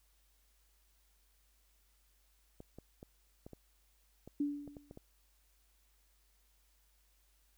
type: clicks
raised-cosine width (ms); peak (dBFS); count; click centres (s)
2; -36; 10; 2.604 / 2.786 / 3.029 / 3.465 / 3.533 / 4.276 / 4.677 / 4.768 / 4.911 / 4.974
type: tone with exponential decay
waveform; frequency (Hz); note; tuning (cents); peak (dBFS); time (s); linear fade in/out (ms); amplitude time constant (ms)
sine; 288.8; D4; -29; -29; 4.4-4.96; 5; 120
effects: added 50 Hz sine -70 dBFS peak until 7.57 s + white hiss -74 dBFS RMS until 7.57 s